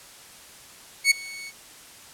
sawtooth tone with ADSR envelope, 2217 Hz, C#7, in tune, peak -9 dBFS, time 1.04-1.52 s, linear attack 68 ms, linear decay 12 ms, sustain -23 dB, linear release 42 ms, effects white hiss -47 dBFS RMS until 2.13 s + low-pass 11000 Hz 12 dB/octave

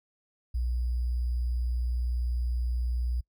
sine tone with sample-and-hold, 60.5 Hz, B1, 35 cents flat, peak -26 dBFS, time 0.54-3.21 s, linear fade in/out 10 ms, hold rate 4900 Hz, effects noise-tail reverb RT60 0.1 s tail -25 dB re dry

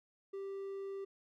triangle tone, 392 Hz, G4, in tune, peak -38 dBFS, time 0.33-1.05 s, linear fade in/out 10 ms, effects none

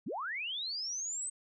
sine linear sweep, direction up, 134 to 8290 Hz, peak -35 dBFS, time 0.06-1.3 s, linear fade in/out 10 ms, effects none

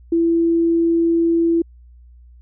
sine tone, 334.3 Hz, E4, 24 cents sharp, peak -13 dBFS, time 0.12-1.62 s, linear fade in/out 5 ms, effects added 60 Hz sine -42 dBFS peak until 2.41 s

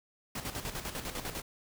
pink noise with tremolo, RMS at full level -37 dBFS, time 0.35-1.42 s, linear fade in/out 5 ms, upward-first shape square, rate 10 Hz, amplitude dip 60%, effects none

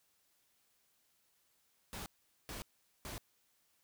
pink noise bursts, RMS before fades -45 dBFS, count 3, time 1.93-3.18 s, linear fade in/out 0 ms, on 130 ms, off 430 ms, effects white hiss -75 dBFS RMS until 3.83 s

